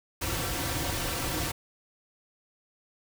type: noise with comb filter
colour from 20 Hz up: pink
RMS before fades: -31 dBFS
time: 0.21-1.52 s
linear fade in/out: 10 ms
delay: 4.8 ms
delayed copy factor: -0.75
effects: none